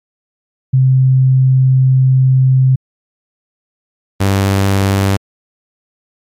sine / sawtooth tone pair in turn, 130.81 / 98 Hz, C3 / G2, 0 / 0 cents, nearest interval perfect fourth, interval 500 cents, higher first, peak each -6 dBFS, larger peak neither, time 0.73-2.76 / 4.2-5.17 s, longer first, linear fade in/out 10 ms, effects MP3 96 kbps

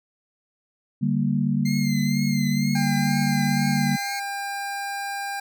sine chord, G minor, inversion second, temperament equal with one note detuned, 146.07 / 196 / 233.1 Hz, D3 / G3 / Bb3, -9 / 0 / 0 cents, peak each -24 dBFS, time 1.01-3.97 s, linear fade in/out 20 ms
20% pulse tone with vibrato, 2093 Hz, C7, in tune, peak -26 dBFS, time 1.65-4.2 s, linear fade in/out 10 ms, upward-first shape triangle, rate 2.1 Hz, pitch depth 64 cents each way
25% pulse tone, 799 Hz, G5, 33 cents sharp, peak -24 dBFS, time 2.75-5.4 s, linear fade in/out 5 ms
effects none

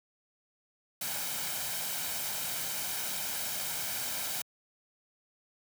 white noise with comb filter, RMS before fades -35 dBFS, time 1.01-4.42 s, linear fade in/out 5 ms, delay 1.3 ms, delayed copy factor +0.5, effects high-pass 100 Hz 12 dB/octave

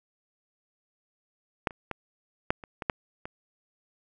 clicks, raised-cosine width 0.5 ms, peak -10 / -28 / -17 / -8 / -27 / -19 / -9 / -22 dBFS, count 8, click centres 1.672 / 1.708 / 1.913 / 2.505 / 2.638 / 2.822 / 2.898 / 3.255 s, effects none

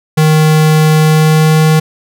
square tone with pitch glide, 155.56 to 156.64 Hz, D#3 to D#3, 0 to +12 cents, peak -6 dBFS, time 0.17-1.8 s, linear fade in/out 10 ms, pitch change +12 cents, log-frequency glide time 0.95-1.6 s, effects none

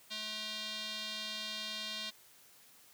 square tone with band-pass filter, 215.2 Hz, A3, 38 cents flat, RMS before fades -41 dBFS, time 0.1-2.11 s, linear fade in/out 20 ms, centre 3800 Hz, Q 3, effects white hiss -61 dBFS RMS until 2.93 s + high-pass 80 Hz 12 dB/octave

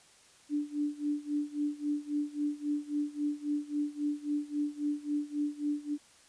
sine tone with tremolo, 293.7 Hz, D4, in tune, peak -27 dBFS, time 0.49-5.98 s, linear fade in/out 50 ms, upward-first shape sine, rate 3.7 Hz, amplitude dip 90%, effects white hiss -60 dBFS RMS until 6.28 s + resampled to 22050 Hz

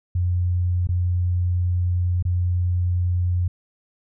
sine tone with dropouts, 89 Hz, F2, 33 cents sharp, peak -18 dBFS, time 0.15-3.48 s, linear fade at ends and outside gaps 5 ms, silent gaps 0.872-0.889 / 2.226-2.251 s, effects none

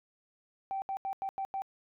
sine tone bursts at uneven times, 777 Hz, G5, 16 cents flat, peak -31 dBFS, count 6, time 0.71-0.82 / 0.89-0.97 / 1.05-1.13 / 1.22-1.29 / 1.38-1.45 / 1.54-1.62 s, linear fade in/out 0 ms, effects tanh soft clip ceiling -28 dBFS

